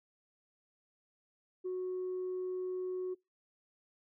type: tone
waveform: sine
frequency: 368 Hz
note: F#4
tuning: 9 cents flat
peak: -33 dBFS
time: 1.64-3.15 s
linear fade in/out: 20 ms
effects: noise-tail reverb RT60 0.2 s tail -25 dB re dry + tanh soft clip ceiling -32 dBFS